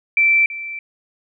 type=tone with echo; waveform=sine; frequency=2336 Hz; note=D7; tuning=10 cents flat; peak=-11 dBFS; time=0.17-0.46 s; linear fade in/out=2 ms; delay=330 ms; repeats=1; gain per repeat=-15 dB; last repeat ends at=0.79 s; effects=none